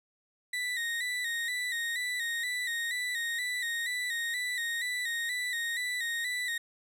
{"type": "tone with vibrato", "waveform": "35% pulse", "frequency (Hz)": 1919, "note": "A#6", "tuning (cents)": 50, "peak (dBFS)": -29, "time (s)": [0.53, 6.58], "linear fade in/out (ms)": 5, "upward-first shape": "square", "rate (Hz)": 2.1, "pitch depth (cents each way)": 53, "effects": ["low-pass 12000 Hz 12 dB/octave"]}